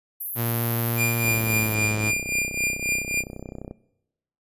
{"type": "high-pass noise", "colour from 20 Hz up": "white", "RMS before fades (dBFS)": -27, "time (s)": [0.2, 1.75], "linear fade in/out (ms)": 10, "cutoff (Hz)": 11000, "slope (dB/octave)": 96}
{"type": "tone with pitch glide", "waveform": "sawtooth", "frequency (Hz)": [116.54, 106.87], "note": ["A#2", "A2"], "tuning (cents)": [0, -50], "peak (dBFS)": -20, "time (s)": [0.35, 2.13], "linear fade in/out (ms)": 50, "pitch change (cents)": -150, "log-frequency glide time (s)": [1.17, 1.8]}
{"type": "tone with tremolo", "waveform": "45% pulse", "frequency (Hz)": 2400, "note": "D7", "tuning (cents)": 37, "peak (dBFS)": -20, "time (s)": [0.96, 3.24], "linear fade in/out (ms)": 50, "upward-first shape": "triangle", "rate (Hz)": 3.7, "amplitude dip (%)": 85}
{"type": "click train", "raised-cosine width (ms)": 2, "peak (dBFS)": -22, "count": 79, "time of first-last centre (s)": [1.25, 3.711], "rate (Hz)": 31.7}
{"effects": ["noise-tail reverb RT60 0.9 s tail -20 dB re dry", "resampled to 32000 Hz"]}